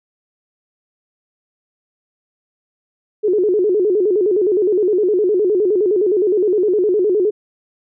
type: tone with vibrato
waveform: sine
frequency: 392 Hz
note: G4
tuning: in tune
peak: -12 dBFS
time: 3.23-7.31 s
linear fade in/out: 20 ms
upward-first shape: square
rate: 9.7 Hz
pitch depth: 140 cents each way
effects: none